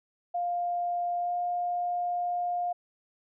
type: tone with pitch glide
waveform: sine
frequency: 702 to 707.3 Hz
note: F5 to F5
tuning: +9 to +22 cents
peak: -27 dBFS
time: 0.34-2.73 s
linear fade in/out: 10 ms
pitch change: +13 cents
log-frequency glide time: 1.19-1.33 s
effects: none